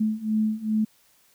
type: beating tone pair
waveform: sine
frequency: 215.1 / 217.6 Hz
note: A3 / A3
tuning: -39 / -19 cents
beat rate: 2.5 Hz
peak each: -26 / -24 dBFS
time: 0-0.85 s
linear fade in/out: 10 ms
effects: white hiss -61 dBFS RMS until 1.34 s

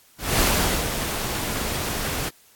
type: noise with ADSR envelope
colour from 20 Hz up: pink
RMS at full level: -19 dBFS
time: 0.18-2.3 s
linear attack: 220 ms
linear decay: 480 ms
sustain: -8 dB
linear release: 21 ms
effects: white hiss -55 dBFS RMS until 2.55 s + AAC 64 kbps

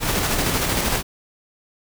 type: noise with tremolo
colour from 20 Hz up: pink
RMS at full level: -20 dBFS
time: 0-1.03 s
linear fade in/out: 50 ms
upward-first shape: square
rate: 13 Hz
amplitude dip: 30%
effects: none

